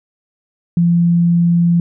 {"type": "tone", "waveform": "sine", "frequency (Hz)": 171.4, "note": "F3", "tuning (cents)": -32, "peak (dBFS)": -9, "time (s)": [0.77, 1.8], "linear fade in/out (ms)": 2, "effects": []}